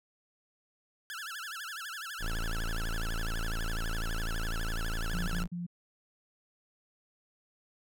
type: tone with vibrato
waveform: sawtooth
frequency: 1507 Hz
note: F#6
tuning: 31 cents sharp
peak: -35 dBFS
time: 1.1-5.43 s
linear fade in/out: 0 ms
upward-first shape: sine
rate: 12 Hz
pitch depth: 250 cents each way
type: tone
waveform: square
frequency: 27.86 Hz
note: A0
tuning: 23 cents sharp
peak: -32 dBFS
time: 2.19-5.48 s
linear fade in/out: 50 ms
type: tone bursts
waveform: sine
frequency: 174.4 Hz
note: F3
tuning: 2 cents flat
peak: -34 dBFS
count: 3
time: 5.13-5.666 s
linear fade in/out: 10 ms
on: 150 ms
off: 43 ms
effects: none